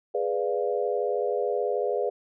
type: chord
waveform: sine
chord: G# diminished seventh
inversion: none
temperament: equal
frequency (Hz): 415.3 / 493.9 / 587.3 / 698.5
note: G#4 / B4 / D5 / F5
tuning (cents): 0 / 0 / 0 / 0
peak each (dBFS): -28 / -28 / -31 / -33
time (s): 0.14-2.1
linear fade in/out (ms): 10
effects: none